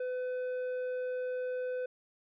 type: tone with tanh clipping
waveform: sine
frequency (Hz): 504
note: B4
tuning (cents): +35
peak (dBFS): -34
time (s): 0-1.86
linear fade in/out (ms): 5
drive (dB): 7
effects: none